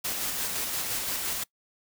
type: noise with tremolo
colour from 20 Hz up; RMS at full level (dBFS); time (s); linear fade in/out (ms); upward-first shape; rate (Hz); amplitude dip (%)
white; -30; 0.04-1.44; 10; square; 5.8; 25
effects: noise-tail reverb RT60 0.1 s tail -23 dB re dry